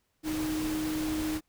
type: tone in noise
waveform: sine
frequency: 310.7 Hz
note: D#4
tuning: 2 cents flat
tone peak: -29 dBFS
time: 0.23-1.41 s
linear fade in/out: 50 ms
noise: pink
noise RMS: -38 dBFS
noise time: 0.23-1.41 s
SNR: +6 dB
effects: pink hiss -75 dBFS RMS until 1.48 s